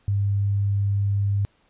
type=tone; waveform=sine; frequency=100.3 Hz; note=G2; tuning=40 cents sharp; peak=-19 dBFS; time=0.08-1.45 s; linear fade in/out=0 ms; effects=pink hiss -63 dBFS RMS until 1.69 s + resampled to 8000 Hz